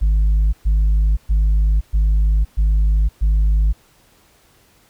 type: tone bursts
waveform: sine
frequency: 51.91 Hz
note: G#1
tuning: in tune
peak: -9 dBFS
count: 6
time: 0.01-3.73 s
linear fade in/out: 20 ms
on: 520 ms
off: 120 ms
effects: tanh soft clip ceiling -11 dBFS + pink hiss -54 dBFS RMS until 4.89 s